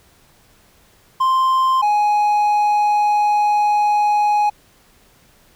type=tone pair in turn; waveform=triangle; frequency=1046.5 / 834 Hz; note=C6 / G#5; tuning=0 / +7 cents; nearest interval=major third; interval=393 cents; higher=first; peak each=-11 dBFS; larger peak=neither; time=1.2-1.82 / 1.82-4.5 s; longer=second; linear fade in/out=10 ms; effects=pink hiss -53 dBFS RMS until 5.55 s